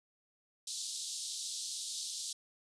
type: band-pass noise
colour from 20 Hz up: pink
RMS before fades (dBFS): -41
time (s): 0.67-2.33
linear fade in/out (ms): 5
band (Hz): 3600 to 9500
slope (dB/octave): 48
effects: none